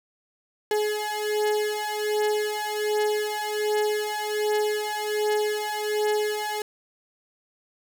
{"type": "beating tone pair", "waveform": "35% pulse", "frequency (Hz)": [421.9, 423.2], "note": ["G#4", "G#4"], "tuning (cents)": [27, 33], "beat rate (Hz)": 1.3, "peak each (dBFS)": -25, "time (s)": [0.71, 6.62], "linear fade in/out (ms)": 2, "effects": []}